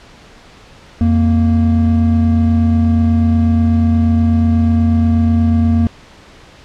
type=tone pair together; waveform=triangle; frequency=86.62 / 231.6 Hz; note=F2 / A#3; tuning=-14 / -11 cents; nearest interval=octave + perfect fourth; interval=1703 cents; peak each=-10 dBFS; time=1.01-5.87 s; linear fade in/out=0 ms; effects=pink hiss -41 dBFS RMS until 6.64 s + low-pass 5000 Hz 12 dB/octave